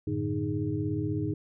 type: tone cluster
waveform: sine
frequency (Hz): 94.5 / 110.8 / 148.8 / 308.2 / 413.6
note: F#2 / A2 / D3 / D#4 / G#4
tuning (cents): +37 / +13 / +23 / -16 / -7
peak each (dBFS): -36 / -33 / -35 / -31 / -37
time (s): 0.07-1.34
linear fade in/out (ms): 5
effects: none